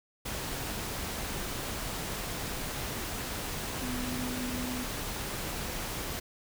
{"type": "tone in noise", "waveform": "sine", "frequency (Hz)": 250, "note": "B3", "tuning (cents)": 21, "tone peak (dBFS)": -35, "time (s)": [3.82, 4.84], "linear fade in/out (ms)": 10, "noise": "pink", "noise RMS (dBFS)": -36, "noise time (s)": [0.25, 6.2], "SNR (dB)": -2, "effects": []}